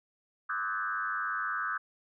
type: tone with frequency modulation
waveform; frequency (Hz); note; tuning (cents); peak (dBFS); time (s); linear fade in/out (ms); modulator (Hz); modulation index
sine; 1391; F6; -7; -30; 0.49-1.78; 10; 103; 2.3
effects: none